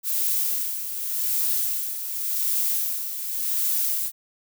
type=noise with tremolo; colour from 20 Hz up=violet; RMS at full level=-23 dBFS; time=0.03-4.12 s; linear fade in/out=50 ms; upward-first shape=sine; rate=0.88 Hz; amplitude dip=60%; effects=none